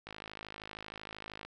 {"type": "click train", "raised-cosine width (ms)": 0.3, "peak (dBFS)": -27, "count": 74, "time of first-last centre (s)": [0.07, 1.45], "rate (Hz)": 52.9, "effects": []}